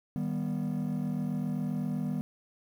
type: chord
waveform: triangle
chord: Eb augmented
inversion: none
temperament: equal with one note detuned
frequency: 155.56 / 196 / 243.5 Hz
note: Eb3 / G3 / B3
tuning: 0 / 0 / -24 cents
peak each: -31 dBFS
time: 0.16-2.21 s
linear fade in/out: 0 ms
effects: tanh soft clip ceiling -23 dBFS + 10-bit